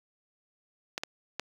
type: clicks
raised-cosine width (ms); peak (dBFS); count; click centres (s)
0.2; -15; 3; 0.979 / 1.035 / 1.396
effects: high-pass 200 Hz 12 dB/octave + 7-bit